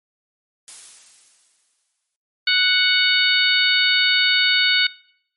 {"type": "noise with exponential decay", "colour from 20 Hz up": "blue", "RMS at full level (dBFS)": -34, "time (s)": [0.68, 2.16], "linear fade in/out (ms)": 0, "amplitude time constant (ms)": 320}
{"type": "harmonic tone", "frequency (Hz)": 740, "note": "F#5", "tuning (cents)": 0, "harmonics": [2, 3, 4, 5, 6], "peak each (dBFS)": [-21, -21, -21, -21, -21], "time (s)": [2.47, 4.87], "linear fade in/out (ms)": 5}
{"effects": ["noise-tail reverb RT60 0.7 s tail -23 dB re dry", "MP3 48 kbps"]}